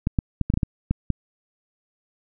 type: clicks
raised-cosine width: 5 ms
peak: -8 dBFS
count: 9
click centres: 0.071 / 0.188 / 0.413 / 0.501 / 0.539 / 0.574 / 0.632 / 0.91 / 1.103 s
effects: none